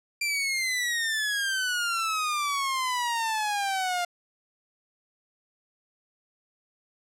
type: exponential sweep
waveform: sawtooth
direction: down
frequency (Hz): 2378 to 698.5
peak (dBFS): -22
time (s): 0.21-4.05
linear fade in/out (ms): 5
effects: low-pass 11000 Hz 12 dB/octave